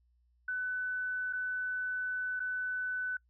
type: tone with dropouts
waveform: sine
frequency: 1500 Hz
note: F#6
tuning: 23 cents sharp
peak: -32 dBFS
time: 0.48-3.17 s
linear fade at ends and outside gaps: 5 ms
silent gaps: 1.328-1.332 / 2.396-2.401 s
effects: noise-tail reverb RT60 0.1 s tail -25 dB re dry + added 60 Hz sine -67 dBFS peak until 3.29 s